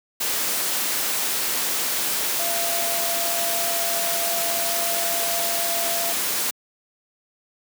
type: tone in noise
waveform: sine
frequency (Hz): 681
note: F5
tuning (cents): -44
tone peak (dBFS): -28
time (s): 2.39-6.13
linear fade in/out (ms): 10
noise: white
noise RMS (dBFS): -24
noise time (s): 0.2-6.51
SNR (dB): -7
effects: high-pass 200 Hz 12 dB/octave